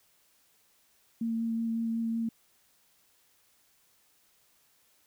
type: tone with vibrato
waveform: sine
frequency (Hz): 228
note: A#3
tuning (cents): -38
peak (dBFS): -28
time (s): 1.21-2.29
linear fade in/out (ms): 5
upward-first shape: sine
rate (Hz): 5.4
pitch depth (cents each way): 11
effects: white hiss -67 dBFS RMS until 5.06 s